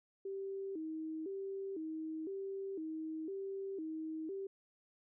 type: tone with vibrato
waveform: sine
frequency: 351.3 Hz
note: F4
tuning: 10 cents sharp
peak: -39 dBFS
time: 0.25-4.47 s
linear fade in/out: 5 ms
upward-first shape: square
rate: 0.99 Hz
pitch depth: 180 cents each way
effects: none